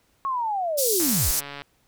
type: linear sweep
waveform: sine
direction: down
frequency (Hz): 1108.7 to 31.74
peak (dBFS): -23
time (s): 0.25-1.31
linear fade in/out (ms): 0
type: band-pass noise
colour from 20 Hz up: white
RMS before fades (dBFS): -24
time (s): 0.77-1.41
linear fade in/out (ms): 20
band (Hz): 4600 to 16000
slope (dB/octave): 24
type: click train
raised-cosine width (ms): 0.3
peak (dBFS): -20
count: 89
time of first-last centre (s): 1-1.62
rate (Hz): 142
effects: pink hiss -65 dBFS RMS until 1.87 s